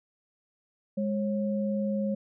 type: tone pair together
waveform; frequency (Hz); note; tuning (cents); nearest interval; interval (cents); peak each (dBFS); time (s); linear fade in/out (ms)
sine; 205.8 / 543.7; G#3 / C#5; -16 / -34; octave + perfect fourth; 1682; -27 / -32; 0.97-2.15; 10
effects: none